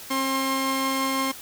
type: tone pair together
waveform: sawtooth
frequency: 267.9 / 1065.7 Hz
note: C4 / C6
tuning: +41 / +31 cents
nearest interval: 2 octaves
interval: 2390 cents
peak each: -22 dBFS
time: 0.1-1.32 s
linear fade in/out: 10 ms
effects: white hiss -41 dBFS RMS until 1.41 s